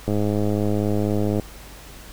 click train, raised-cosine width 2 ms, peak -10 dBFS, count 138, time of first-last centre 0.08-1.397 s, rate 104 Hz, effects added 50 Hz sine -42 dBFS peak until 2.12 s + pink hiss -43 dBFS RMS until 2.12 s

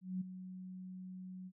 sine tone with ADSR envelope, 185 Hz, F#3, in tune, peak -34 dBFS, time 0.01-1.52 s, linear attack 200 ms, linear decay 10 ms, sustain -11 dB, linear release 54 ms, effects none

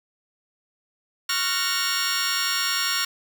15% pulse chord, Gb major seventh, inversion second, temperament just, 1110 / 1387.5 / 1480 / 1850 Hz, Db6 / F6 / Gb6 / Bb6, +2 / -12 / 0 / -14 cents, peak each -23 / -21 / -24 / -22 dBFS, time 1.29-3.05 s, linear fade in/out 5 ms, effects none

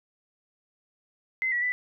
sine tone with pitch steps, 2058 / 1934 / 1987 Hz, C7 / B6 / B6, -29 / -37 / +10 cents, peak -24 dBFS, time 1.42-1.72 s, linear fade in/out 0 ms, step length 100 ms, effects none

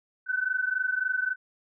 sine tone pair together, 1500 / 1523.6 Hz, F#6 / G6, +23 / -50 cents, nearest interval unison, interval 27 cents, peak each -28 dBFS, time 0.26-1.36 s, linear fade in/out 50 ms, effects none

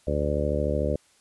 harmonic tone, 73.42 Hz, D2, in tune, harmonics 1 / 2 / 3 / 4 / 5 / 6 / 7 / 8, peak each -28 / -32 / -33 / -34 / -34 / -33 / -30 / -30 dBFS, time 0.07-0.96 s, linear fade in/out 5 ms, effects white hiss -61 dBFS RMS until 1.2 s + resampled to 24000 Hz

